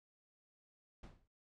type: noise with exponential decay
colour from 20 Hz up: brown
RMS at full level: -45 dBFS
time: 1.03-1.28 s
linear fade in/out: 5 ms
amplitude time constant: 54 ms
effects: low-pass 6000 Hz 12 dB/octave